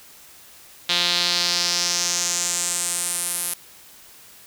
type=tone with band-pass filter sweep; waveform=sawtooth; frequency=175.3 Hz; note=F3; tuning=7 cents sharp; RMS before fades=-23 dBFS; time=0.89-3.54 s; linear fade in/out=5 ms; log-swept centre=3700 to 11000 Hz; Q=3.2; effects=white hiss -47 dBFS RMS until 4.46 s